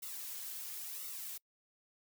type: noise with flanger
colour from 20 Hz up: blue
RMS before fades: -44 dBFS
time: 0.02-1.38 s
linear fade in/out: 10 ms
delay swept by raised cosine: 1.2 to 3.6 ms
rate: 0.97 Hz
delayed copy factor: -0.75
effects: noise-tail reverb RT60 0.1 s tail -26 dB re dry